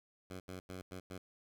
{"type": "tone bursts at uneven times", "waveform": "10% pulse", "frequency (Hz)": 92.5, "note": "F#2", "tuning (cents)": 0, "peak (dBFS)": -36, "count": 5, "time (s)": [[0.3, 0.4], [0.48, 0.6], [0.69, 0.82], [0.91, 1], [1.1, 1.18]], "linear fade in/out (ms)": 5, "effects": []}